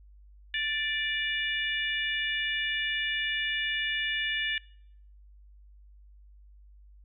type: harmonic tone with a mistuned harmonic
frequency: 587.3 Hz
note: D5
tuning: in tune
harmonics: 3 / 4 / 5 / 6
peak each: -31 / -35 / -34 / -36 dBFS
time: 0.54-4.58 s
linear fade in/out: 2 ms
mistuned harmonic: 5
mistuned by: -19 cents
effects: noise-tail reverb RT60 0.7 s tail -24 dB re dry + added 50 Hz sine -51 dBFS peak until 7.04 s